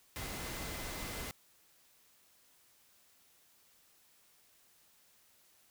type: tone in noise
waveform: sine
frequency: 2051 Hz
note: C7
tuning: 35 cents flat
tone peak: -52 dBFS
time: 0.16-1.31 s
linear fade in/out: 0 ms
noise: pink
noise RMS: -42 dBFS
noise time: 0.16-1.31 s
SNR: -13 dB
effects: white hiss -67 dBFS RMS until 5.7 s